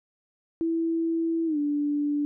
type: tone with pitch glide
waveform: sine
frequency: 329.6 to 291.9 Hz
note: E4 to D4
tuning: 0 to -10 cents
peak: -23 dBFS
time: 0.61-2.25 s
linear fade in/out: 0 ms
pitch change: -210 cents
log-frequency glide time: 1.46-1.58 s
effects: none